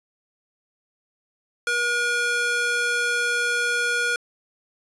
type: tone with high-pass filter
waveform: square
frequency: 479.4 Hz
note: A#4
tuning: 48 cents sharp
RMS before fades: -23 dBFS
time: 1.67-4.16 s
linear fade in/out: 2 ms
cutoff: 1100 Hz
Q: 2.4
effects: resampled to 24000 Hz